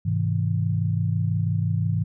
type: chord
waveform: sine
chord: Ab augmented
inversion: none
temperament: just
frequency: 103.83 / 129.78 / 162.23 Hz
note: Ab2 / C3 / E3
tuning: 0 / -14 / -27 cents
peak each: -23 / -28 / -25 dBFS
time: 0.05-2.04 s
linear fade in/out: 10 ms
effects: none